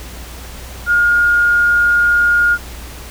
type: tone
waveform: sine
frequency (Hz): 1423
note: F6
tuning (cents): +32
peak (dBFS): -9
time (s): 0.86-2.58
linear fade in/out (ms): 50
effects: added 60 Hz sine -31 dBFS peak until 3.1 s + pink hiss -34 dBFS RMS until 3.1 s